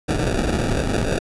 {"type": "noise with sample-and-hold", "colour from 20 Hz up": "pink", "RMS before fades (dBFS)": -21, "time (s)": [0.08, 1.19], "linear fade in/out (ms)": 10, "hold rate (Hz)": 1050, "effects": ["resampled to 24000 Hz"]}